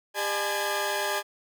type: tone cluster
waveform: sawtooth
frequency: 401.2 / 603 / 853 / 1012 / 1637 Hz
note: G4 / D5 / G#5 / B5 / G#6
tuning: +40 / +46 / +46 / +42 / -25 cents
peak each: -30 / -28 / -28 / -33 / -29 dBFS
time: 0.14-1.23 s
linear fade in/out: 50 ms
effects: none